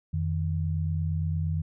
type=tone pair together; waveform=sine; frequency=87.9 / 156.62 Hz; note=F2 / D#3; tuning=+12 / +12 cents; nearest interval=minor seventh; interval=1000 cents; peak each=-27 / -29 dBFS; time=0.13-1.62 s; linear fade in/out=10 ms; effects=none